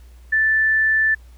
sine tone, 1760 Hz, A6, in tune, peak -14 dBFS, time 0.32-1.15 s, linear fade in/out 10 ms, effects added 60 Hz sine -41 dBFS peak until 1.37 s + pink hiss -57 dBFS RMS until 1.37 s

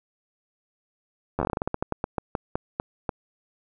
slowing click train, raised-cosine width 1 ms, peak -11 dBFS, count 20, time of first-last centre 1.39-3.092 s, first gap 11 ms, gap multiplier 1.2, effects none

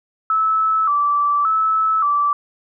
sine tone with vibrato, 1231 Hz, D#6, 19 cents flat, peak -14 dBFS, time 0.3-2.33 s, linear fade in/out 2 ms, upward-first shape square, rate 0.87 Hz, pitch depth 100 cents each way, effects none

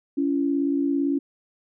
sine tone pair together, 279.9 / 337.7 Hz, C#4 / E4, +17 / +42 cents, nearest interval minor third, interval 325 cents, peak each -21 / -27 dBFS, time 0.17-1.19 s, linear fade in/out 10 ms, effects none

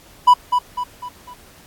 triangle tone with echo, 987.8 Hz, B5, in tune, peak -4 dBFS, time 0.27-0.34 s, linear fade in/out 10 ms, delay 250 ms, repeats 4, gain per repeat -7 dB, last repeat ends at 1.34 s, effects pink hiss -47 dBFS RMS until 1.66 s + AAC 64 kbps

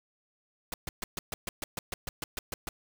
pink noise bursts, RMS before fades -35 dBFS, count 14, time 0.72-2.69 s, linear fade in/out 2 ms, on 20 ms, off 130 ms, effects none

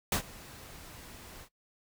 pink noise with ADSR envelope, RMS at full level -26 dBFS, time 0.12-1.49 s, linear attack 3 ms, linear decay 93 ms, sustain -23 dB, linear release 74 ms, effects noise-tail reverb RT60 0.1 s tail -18 dB re dry

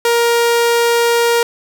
sawtooth tone, 470 Hz, A#4, 14 cents sharp, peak -7 dBFS, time 0.05-1.43 s, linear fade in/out 2 ms, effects none

